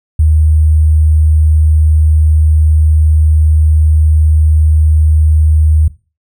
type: tone with sample-and-hold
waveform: sine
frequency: 77.4 Hz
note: D#2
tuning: 9 cents flat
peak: -5 dBFS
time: 0.19-5.88 s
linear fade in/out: 5 ms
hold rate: 8820 Hz
effects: noise-tail reverb RT60 0.3 s tail -17 dB re dry